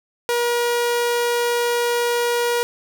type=tone; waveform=sawtooth; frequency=478 Hz; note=A#4; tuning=43 cents sharp; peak=-14 dBFS; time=0.29-2.63 s; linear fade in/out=0 ms; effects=none